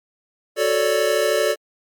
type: chord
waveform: square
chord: D major seventh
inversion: first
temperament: equal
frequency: 370 / 440 / 554.4 / 587.3 Hz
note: F#4 / A4 / C#5 / D5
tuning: 0 / 0 / 0 / 0 cents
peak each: -26 / -22 / -25 / -21 dBFS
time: 0.56-1.56 s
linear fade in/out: 50 ms
effects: MP3 96 kbps